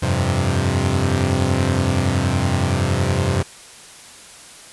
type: chord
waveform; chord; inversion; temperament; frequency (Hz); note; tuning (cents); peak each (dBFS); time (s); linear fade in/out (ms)
sawtooth; F suspended second; none; equal; 87.31 / 98 / 130.81; F2 / G2 / C3; 0 / 0 / 0; -17; 0.02-3.43; 10
effects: white hiss -41 dBFS RMS until 4.72 s + resampled to 24000 Hz